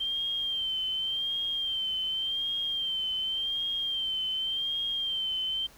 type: tone with vibrato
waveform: sine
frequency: 3150 Hz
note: G7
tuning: 8 cents sharp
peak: -28 dBFS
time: 0-5.67 s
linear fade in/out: 10 ms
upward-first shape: sine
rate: 0.88 Hz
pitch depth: 51 cents each way
effects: added 50 Hz sine -61 dBFS peak until 5.77 s + pink hiss -55 dBFS RMS until 5.77 s